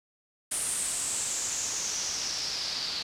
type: noise with low-pass filter sweep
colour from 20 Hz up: white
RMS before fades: -32 dBFS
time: 0.51-3.03 s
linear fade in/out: 10 ms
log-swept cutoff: 9500 to 4400 Hz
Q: 5.8
effects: none